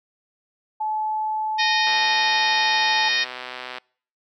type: tone with pitch glide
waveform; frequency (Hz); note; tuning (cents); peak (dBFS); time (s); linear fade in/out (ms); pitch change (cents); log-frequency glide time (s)
sine; 862 to 869.5; A5 to A5; -36 to -21; -22; 0.8-3.09; 10; +15; 0.93-2.03
type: harmonic tone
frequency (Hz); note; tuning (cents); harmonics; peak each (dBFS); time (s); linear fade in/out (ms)
618; D#5; -12; 3 / 4 / 5 / 6 / 7 / 8 / 9; -23 / -25 / -29 / -25 / -29 / -30 / -31; 1.58-3.25; 20
type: click train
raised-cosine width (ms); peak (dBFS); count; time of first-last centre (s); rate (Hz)
0.3; -16; 242; 1.87-3.783; 126
effects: noise-tail reverb RT60 0.5 s tail -26 dB re dry + high-pass 400 Hz 12 dB/octave